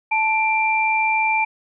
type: tone pair together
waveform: sine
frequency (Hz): 877 / 2363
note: A5 / D7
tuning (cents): -6 / +10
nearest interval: octave + perfect fourth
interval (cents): 1716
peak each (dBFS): -19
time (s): 0.11-1.45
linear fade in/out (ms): 10
effects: none